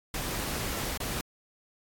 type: noise with dropouts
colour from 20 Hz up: pink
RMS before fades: -33 dBFS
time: 0.14-1.21 s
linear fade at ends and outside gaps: 2 ms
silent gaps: 0.975-1.002 s
effects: AAC 64 kbps